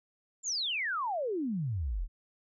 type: exponential sweep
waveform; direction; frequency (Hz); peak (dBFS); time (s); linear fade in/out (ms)
sine; down; 7420 to 34.46; -30; 0.43-2.08; 50
effects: none